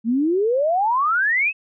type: exponential sweep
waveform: sine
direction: up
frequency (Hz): 218.1 to 2655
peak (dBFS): -16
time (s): 0.04-1.53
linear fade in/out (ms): 50
effects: none